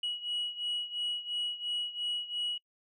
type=beating tone pair; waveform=sine; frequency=2915 / 2917.9 Hz; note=F#7 / F#7; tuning=-26 / -25 cents; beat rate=2.9 Hz; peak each=-33 / -36 dBFS; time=0.03-2.58 s; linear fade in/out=5 ms; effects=noise-tail reverb RT60 0.1 s tail -26 dB re dry + tanh soft clip ceiling -28 dBFS